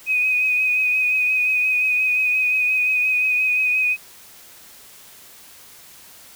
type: tone with vibrato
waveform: sine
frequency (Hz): 2504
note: D#7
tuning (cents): +10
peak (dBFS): -16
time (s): 0.06-3.97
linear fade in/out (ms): 50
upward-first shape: triangle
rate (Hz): 5.7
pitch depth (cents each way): 31
effects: white hiss -45 dBFS RMS until 6.35 s